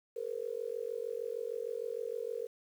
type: tone with amplitude modulation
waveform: sine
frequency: 466.2 Hz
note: A#4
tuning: in tune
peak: -31 dBFS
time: 0.16-2.47 s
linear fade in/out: 10 ms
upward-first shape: sine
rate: 46.5 Hz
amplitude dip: 100%
effects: 10-bit